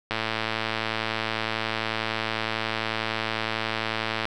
click train, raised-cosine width 0.3 ms, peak -10 dBFS, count 461, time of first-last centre 0.11-4.254 s, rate 111 Hz, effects none

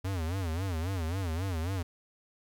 square tone with vibrato, 88 Hz, F2, 14 cents sharp, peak -31 dBFS, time 0.04-1.83 s, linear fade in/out 10 ms, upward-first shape sine, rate 3.7 Hz, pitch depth 190 cents each way, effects 12-bit

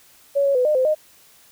sine tone with pitch steps, 561 / 556 / 501 / 606 / 516 / 615 Hz, C#5 / C#5 / B4 / D#5 / C5 / D#5, +21 / +5 / +25 / -46 / -24 / -20 cents, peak -15 dBFS, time 0.35-0.95 s, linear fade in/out 20 ms, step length 100 ms, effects white hiss -52 dBFS RMS until 1.51 s

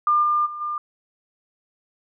sine tone with level steps, 1200 Hz, D6, 37 cents sharp, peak -15 / -17 / -30 / -24 dBFS, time 0.07-0.78 s, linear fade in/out 2 ms, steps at 0.22 / 0.45 / 0.6 s, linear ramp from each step 20 ms, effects none

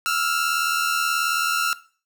sawtooth tone pair together, 1321.4 / 1400 Hz, E6 / F6, +4 / +4 cents, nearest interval minor second, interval 100 cents, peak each -20 dBFS, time 0.06-1.73 s, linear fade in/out 0 ms, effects noise-tail reverb RT60 0.4 s tail -17 dB re dry

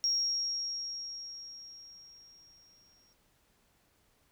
sine tone with exponential decay, 5588 Hz, F8, in tune, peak -25 dBFS, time 0.04-3.13 s, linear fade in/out 0 ms, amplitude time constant 670 ms, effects tanh soft clip ceiling -21 dBFS + pink hiss -70 dBFS RMS until 4.31 s

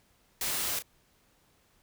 white noise with echo, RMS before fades -32 dBFS, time 0.41-0.79 s, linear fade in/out 2 ms, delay 33 ms, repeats 1, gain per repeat -10 dB, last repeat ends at 0.823 s, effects pink hiss -67 dBFS RMS until 1.82 s

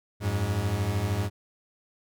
40% pulse beating tone pair, 90.6 / 103.6 Hz, F#2 / G#2, -36 / -4 cents, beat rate 13 Hz, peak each -29 / -26 dBFS, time 0.2-1.3 s, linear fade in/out 50 ms, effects none

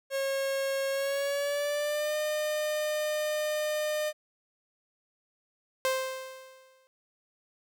45% pulse tone with pitch glide, 544 to 607.1 Hz, C#5 to D#5, -33 to -43 cents, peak -28 dBFS, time 0.1-4.13 s, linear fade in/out 50 ms, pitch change +190 cents, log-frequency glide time 0.9-2.16 s
sawtooth tone with exponential decay, 523.3 Hz, C5, in tune, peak -20 dBFS, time 5.85-6.87 s, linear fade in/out 0 ms, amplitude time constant 220 ms
effects none

